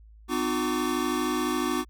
square tone cluster, 252.3 / 304.5 / 358.1 / 1149 Hz, B3 / D#4 / F4 / D6, +37 / -37 / +43 / -38 cents, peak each -31 / -31 / -31 / -33 dBFS, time 0.28-1.85 s, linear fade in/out 50 ms, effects added 54 Hz sine -48 dBFS peak until 1.89 s

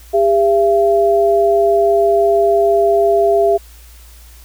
sine tone pair together, 401.8 / 675.7 Hz, G4 / E5, +43 / +43 cents, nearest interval major sixth, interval 900 cents, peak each -12 dBFS, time 0.13-3.58 s, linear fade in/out 20 ms, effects added 58 Hz sine -38 dBFS peak until 4.44 s + white hiss -45 dBFS RMS until 4.44 s

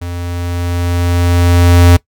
square tone with level ramp, 87.31 Hz, F2, in tune, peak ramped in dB -21 to -3 dBFS, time 0.01-1.97 s, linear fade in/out 10 ms, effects noise-tail reverb RT60 0.1 s tail -20 dB re dry

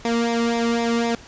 sawtooth tone with flanger, 233.1 Hz, A#3, in tune, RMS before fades -21 dBFS, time 0.05-1.15 s, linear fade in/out 0 ms, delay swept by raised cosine 0.67 to 1.29 ms, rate 3.9 Hz, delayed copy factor -0.75, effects pink hiss -44 dBFS RMS until 1.27 s + resampled to 16000 Hz

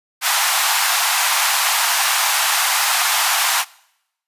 pink high-pass noise, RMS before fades -17 dBFS, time 0.21-3.65 s, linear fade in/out 50 ms, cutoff 750 Hz, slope 48 dB/octave, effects noise-tail reverb RT60 0.8 s tail -23 dB re dry + resampled to 32000 Hz

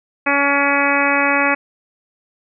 harmonic tone, 282.2 Hz, C#4, 31 cents sharp, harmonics 1 / 2 / 3 / 4 / 5 / 6 / 7 / 8 / 9, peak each -22 / -22 / -22 / -22 / -22 / -22 / -22 / -22 / -22 dBFS, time 0.26-1.55 s, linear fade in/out 10 ms, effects none

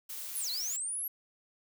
blue noise, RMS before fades -41 dBFS, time 0.09-0.77 s, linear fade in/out 10 ms
sine linear two-way sweep, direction down then up, 11830 to 3921 to 11830 Hz, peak -33 dBFS, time 0.35-1.08 s, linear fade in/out 5 ms, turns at 0.5 s
effects none

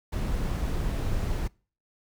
brown noise, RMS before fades -28 dBFS, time 0.12-1.48 s, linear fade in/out 10 ms, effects noise-tail reverb RT60 0.4 s tail -25 dB re dry

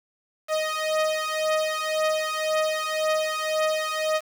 sawtooth beating tone pair, 623 / 624.9 Hz, D#5 / D#5, +2 / +7 cents, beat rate 1.9 Hz, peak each -22 / -22 dBFS, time 0.48-4.21 s, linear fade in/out 50 ms, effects low-pass 7000 Hz 12 dB/octave + 7-bit

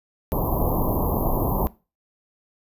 pink band-stop noise, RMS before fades -22 dBFS, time 0.32-1.67 s, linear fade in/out 0 ms, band 1100 to 12000 Hz, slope 96 dB/octave, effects noise-tail reverb RT60 0.3 s tail -20 dB re dry + resampled to 32000 Hz

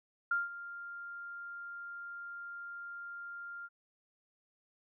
sine tone with ADSR envelope, 1396.9 Hz, F6, in tune, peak -27 dBFS, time 0.31-3.69 s, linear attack 5 ms, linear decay 170 ms, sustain -15 dB, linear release 39 ms, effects none

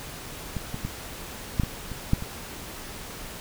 clicks, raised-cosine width 5 ms, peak -17 / -19 / -17 / -9 / -14 / -24 / -7 / -20 dBFS, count 8, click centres 0.567 / 0.744 / 0.85 / 1.598 / 1.635 / 1.917 / 2.134 / 2.224 s, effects pink hiss -39 dBFS RMS until 3.4 s

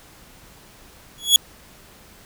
sawtooth tone with exponential growth, 3361 Hz, G#7, 20 cents sharp, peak -3 dBFS, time 1.18-1.36 s, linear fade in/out 1 ms, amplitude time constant 38 ms, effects pink hiss -48 dBFS RMS until 2.25 s

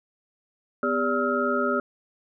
sine tone cluster, 249.3 / 401.7 / 579 / 1289 / 1391 Hz, B3 / G4 / D5 / E6 / F6, +16 / +42 / -25 / -39 / -7 cents, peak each -28 dBFS, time 0.83-1.8 s, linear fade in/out 2 ms, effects none

